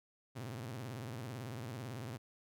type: tone with vibrato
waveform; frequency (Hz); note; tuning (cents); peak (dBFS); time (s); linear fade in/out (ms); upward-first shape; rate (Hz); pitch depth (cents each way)
sawtooth; 120; B2; -49; -38; 0.35-2.18; 20; sine; 18; 230
effects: none